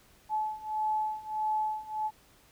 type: beating tone pair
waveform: sine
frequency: 860 / 861.6 Hz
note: A5 / A5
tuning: -40 / -37 cents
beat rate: 1.6 Hz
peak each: -33 / -31 dBFS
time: 0.29-2.11 s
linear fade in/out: 50 ms
effects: pink hiss -61 dBFS RMS until 2.51 s